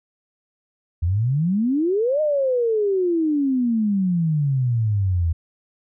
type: exponential two-way sweep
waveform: sine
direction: up then down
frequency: 80.2 to 622.3 to 80.2 Hz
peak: -17 dBFS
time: 1.02-5.33 s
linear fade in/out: 10 ms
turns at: 2.21 s
effects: none